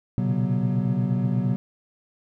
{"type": "tone cluster", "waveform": "triangle", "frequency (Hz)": [118.9, 127.3, 142.2, 186.4, 241.1], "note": ["A#2", "C3", "C#3", "F#3", "B3"], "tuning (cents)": [35, -47, 45, 13, -41], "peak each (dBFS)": [-28, -23, -28, -23, -28], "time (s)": [0.18, 1.56], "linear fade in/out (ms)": 0, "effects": []}